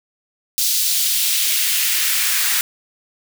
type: noise with high-pass filter sweep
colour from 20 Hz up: white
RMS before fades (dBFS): -18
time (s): 0.58-2.61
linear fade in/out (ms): 0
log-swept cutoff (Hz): 4400 to 1500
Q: 1.3
effects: none